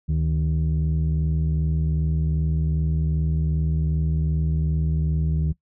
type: tone pair together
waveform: sine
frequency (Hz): 73.8 / 156.38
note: D2 / D#3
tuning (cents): +9 / +9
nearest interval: octave + minor second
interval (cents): 1300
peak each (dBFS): -20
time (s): 0.08-5.53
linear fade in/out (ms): 20
effects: noise-tail reverb RT60 0.1 s tail -21 dB re dry + tanh soft clip ceiling -16 dBFS